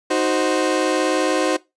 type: chord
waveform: 30% pulse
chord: C diminished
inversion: first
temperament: equal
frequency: 311.1 / 370 / 523.3 Hz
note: Eb4 / Gb4 / C5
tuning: 0 / 0 / 0 cents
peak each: -19 dBFS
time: 0.1-1.57 s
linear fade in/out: 10 ms
effects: noise-tail reverb RT60 0.2 s tail -20 dB re dry + resampled to 22050 Hz